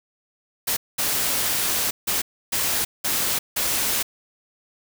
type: noise bursts at uneven times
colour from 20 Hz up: white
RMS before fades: -23 dBFS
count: 6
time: 0.67-0.77 / 0.98-1.91 / 2.07-2.22 / 2.52-2.85 / 3.04-3.39 / 3.56-4.03 s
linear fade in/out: 10 ms
effects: none